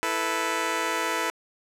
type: chord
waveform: 10% pulse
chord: E suspended fourth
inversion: none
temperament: just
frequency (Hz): 329.6 / 439.5 / 494.4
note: E4 / A4 / B4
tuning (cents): 0 / -2 / +2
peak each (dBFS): -22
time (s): 0.03-1.3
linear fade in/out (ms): 0
effects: low-pass 11000 Hz 12 dB/octave + 8-bit